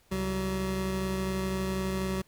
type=tone pair together; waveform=25% pulse; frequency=67.12 / 189.3 Hz; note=C2 / F#3; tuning=+45 / +40 cents; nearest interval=octave + tritone; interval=1795 cents; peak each=-32 / -26 dBFS; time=0.11-2.22 s; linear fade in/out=10 ms; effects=pink hiss -64 dBFS RMS until 2.27 s